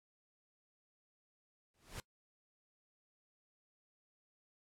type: noise with exponential growth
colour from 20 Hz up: pink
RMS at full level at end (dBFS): -42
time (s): 1.74-2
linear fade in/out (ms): 1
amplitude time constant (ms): 56
effects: noise-tail reverb RT60 0.1 s tail -22 dB re dry + low-pass 11000 Hz 12 dB/octave